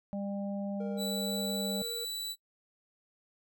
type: harmonic tone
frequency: 199.7 Hz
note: G3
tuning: 32 cents sharp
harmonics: 1 / 3 / 4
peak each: -34 / -40 / -48 dBFS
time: 0.13-1.82 s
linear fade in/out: 0 ms
type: tone with tremolo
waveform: triangle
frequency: 466.2 Hz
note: A#4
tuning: in tune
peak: -36 dBFS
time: 0.8-2.05 s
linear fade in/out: 5 ms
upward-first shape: triangle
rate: 19 Hz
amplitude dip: 30%
type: tone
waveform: sawtooth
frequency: 3951 Hz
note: B7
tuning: in tune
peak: -32 dBFS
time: 0.97-2.36 s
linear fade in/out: 50 ms
effects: noise-tail reverb RT60 0.1 s tail -21 dB re dry